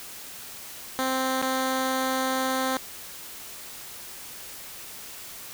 10% pulse tone with dropouts, 261.6 Hz, C4, in tune, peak -16 dBFS, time 0.99-2.77 s, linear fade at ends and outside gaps 0 ms, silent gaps 1.417-1.426 s, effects white hiss -41 dBFS RMS until 5.53 s

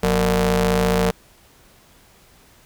sawtooth ring-modulated tone, 138.59 Hz, C#3, in tune, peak -9 dBFS, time 0.03-1.11 s, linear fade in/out 5 ms, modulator 319 Hz, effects pink hiss -52 dBFS RMS until 2.65 s

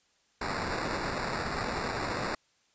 white noise with sample-and-hold, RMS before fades -33 dBFS, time 0.41-2.35 s, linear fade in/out 5 ms, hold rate 3150 Hz, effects white hiss -69 dBFS RMS until 2.74 s + resampled to 16000 Hz

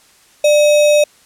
sine tone with sample-and-hold, 594 Hz, D5, 20 cents sharp, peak -7 dBFS, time 0.44-1.04 s, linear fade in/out 5 ms, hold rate 3150 Hz, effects white hiss -49 dBFS RMS until 1.25 s + low-pass 10000 Hz 12 dB/octave

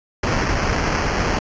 pink noise with sample-and-hold, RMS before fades -20 dBFS, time 0.23-1.39 s, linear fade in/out 5 ms, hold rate 3675 Hz, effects resampled to 16000 Hz

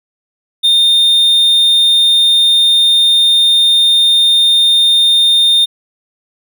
triangle tone, 3640 Hz, A#7, 42 cents flat, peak -5 dBFS, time 0.63-5.66 s, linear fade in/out 20 ms, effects none

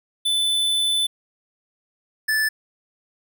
square tone pair in turn, 3508 / 1746.9 Hz, A7 / A6, -6 / -13 cents, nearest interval octave, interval 1207 cents, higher first, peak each -19 dBFS, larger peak neither, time 0.25-1.07 / 2.28-2.49 s, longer first, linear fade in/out 10 ms, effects none

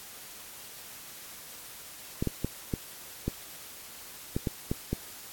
clicks, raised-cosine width 3 ms, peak -15 dBFS, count 9, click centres 2.225 / 2.273 / 2.446 / 2.738 / 3.28 / 4.365 / 4.472 / 4.715 / 4.93 s, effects white hiss -46 dBFS RMS until 5.32 s + AAC 64 kbps

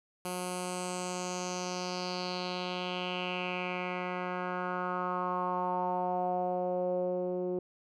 10% pulse tone with low-pass filter sweep, 180.8 Hz, F#3, 40 cents flat, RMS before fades -34 dBFS, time 0.25-7.59 s, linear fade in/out 2 ms, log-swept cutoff 11000 to 410 Hz, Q 4, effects none

